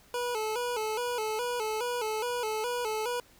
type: tone with vibrato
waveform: 25% pulse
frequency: 459.5 Hz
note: A#4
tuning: 25 cents flat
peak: -26 dBFS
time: 0.14-3.2 s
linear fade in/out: 2 ms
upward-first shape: square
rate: 2.4 Hz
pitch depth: 100 cents each way
effects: pink hiss -59 dBFS RMS until 3.39 s